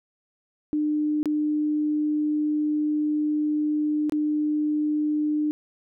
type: tone with dropouts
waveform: sine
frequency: 301.2 Hz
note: D4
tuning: 44 cents sharp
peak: -21 dBFS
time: 0.73-5.51 s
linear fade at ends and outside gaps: 0 ms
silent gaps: 1.23-1.257 / 4.096-4.122 s
effects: none

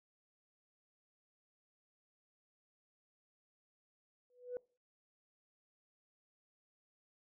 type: tone with exponential growth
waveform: sine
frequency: 493.9 Hz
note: B4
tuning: in tune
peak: -34 dBFS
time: 4.3-4.57 s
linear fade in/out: 1 ms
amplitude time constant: 58 ms
effects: noise-tail reverb RT60 0.4 s tail -25 dB re dry + tanh soft clip ceiling -34 dBFS

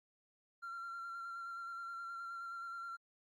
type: tone with vibrato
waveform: triangle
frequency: 1371 Hz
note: F6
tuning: 32 cents flat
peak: -40 dBFS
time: 0.62-2.97 s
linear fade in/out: 20 ms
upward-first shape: square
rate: 9.5 Hz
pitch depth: 18 cents each way
effects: tanh soft clip ceiling -38 dBFS + Opus 48 kbps

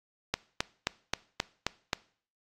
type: click train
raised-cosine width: 0.2 ms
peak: -9 dBFS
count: 7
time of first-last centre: 0.34-1.932 s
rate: 3.77 Hz
effects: noise-tail reverb RT60 0.5 s tail -22 dB re dry + AAC 48 kbps

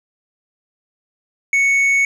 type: tone with tanh clipping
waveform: triangle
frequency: 2217 Hz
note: C#7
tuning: in tune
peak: -13 dBFS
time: 1.53-2.05 s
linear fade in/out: 2 ms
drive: 9 dB
effects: none

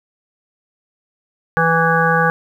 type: harmonic tone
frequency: 164.81 Hz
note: E3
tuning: in tune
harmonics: 1 / 3 / 5 / 7 / 9 / 10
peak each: -19 / -19 / -19 / -19 / -19 / -19 dBFS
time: 1.57-2.3 s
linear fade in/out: 0 ms
effects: 8-bit

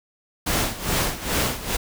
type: noise with tremolo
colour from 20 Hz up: pink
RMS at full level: -21 dBFS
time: 0.46-1.77 s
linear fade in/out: 10 ms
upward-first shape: sine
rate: 2.4 Hz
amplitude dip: 80%
effects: none

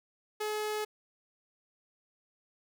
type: tone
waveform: sawtooth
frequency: 425.3 Hz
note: G#4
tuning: 41 cents sharp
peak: -28 dBFS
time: 0.4-0.85 s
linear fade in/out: 10 ms
effects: none

